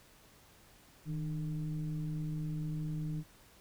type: tone with frequency modulation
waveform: sine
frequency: 156.3 Hz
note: D#3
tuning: 8 cents sharp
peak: -34 dBFS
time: 1.05-3.24 s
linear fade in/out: 50 ms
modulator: 144 Hz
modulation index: 0.59
effects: pink hiss -61 dBFS RMS until 3.6 s